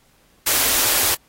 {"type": "band-stop noise", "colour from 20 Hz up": "white", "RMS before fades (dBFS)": -18, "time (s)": [0.46, 1.15], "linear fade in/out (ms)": 10, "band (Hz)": [120, 240], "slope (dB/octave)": 48, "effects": ["pink hiss -58 dBFS RMS until 1.28 s", "AAC 48 kbps"]}